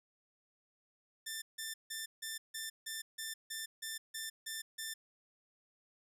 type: tone bursts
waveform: 10% pulse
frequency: 1780 Hz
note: A6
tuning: 20 cents sharp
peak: -31 dBFS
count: 12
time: 1.26-4.94 s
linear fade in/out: 10 ms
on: 160 ms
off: 160 ms
effects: none

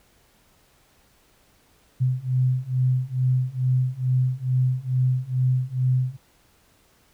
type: beating tone pair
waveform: sine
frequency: 126.8 / 129.1 Hz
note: B2 / C3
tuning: +46 / -23 cents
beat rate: 2.3 Hz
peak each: -23 / -22 dBFS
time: 2-6.17 s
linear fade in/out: 20 ms
effects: pink hiss -60 dBFS RMS until 7.13 s

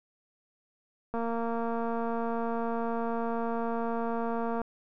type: click train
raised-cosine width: 1 ms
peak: -20 dBFS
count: 804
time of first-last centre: 1.14-4.616 s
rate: 231 Hz
effects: none

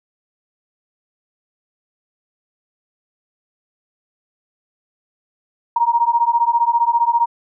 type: beating tone pair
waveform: sine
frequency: 932.3 / 947.3 Hz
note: A#5 / A#5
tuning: 0 / +28 cents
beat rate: 15 Hz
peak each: -16 dBFS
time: 5.76-7.26 s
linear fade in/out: 5 ms
effects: none

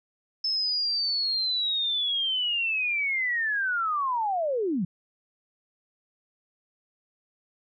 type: linear sweep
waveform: sine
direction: down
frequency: 5260 to 159 Hz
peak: -24 dBFS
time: 0.44-4.85 s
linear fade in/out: 5 ms
effects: none

